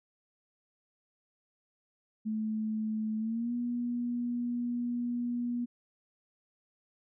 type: tone with pitch glide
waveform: sine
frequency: 217.4 to 241.2 Hz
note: A3 to B3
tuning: -21 to -41 cents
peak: -30 dBFS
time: 2.25-5.66 s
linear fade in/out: 20 ms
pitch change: +180 cents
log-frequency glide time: 3.18-3.53 s
effects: none